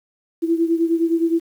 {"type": "beating tone pair", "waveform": "sine", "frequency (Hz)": [330, 339.7], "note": ["E4", "F4"], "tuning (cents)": [2, -48], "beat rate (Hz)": 9.7, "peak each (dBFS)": [-17, -21], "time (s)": [0.42, 1.4], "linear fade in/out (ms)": 20, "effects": ["8-bit"]}